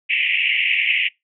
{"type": "band-pass noise", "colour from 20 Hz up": "white", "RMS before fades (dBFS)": -19, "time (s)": [0.09, 1.09], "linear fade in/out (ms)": 20, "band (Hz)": [2000, 2900], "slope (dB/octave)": 96, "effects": ["noise-tail reverb RT60 0.2 s tail -25 dB re dry"]}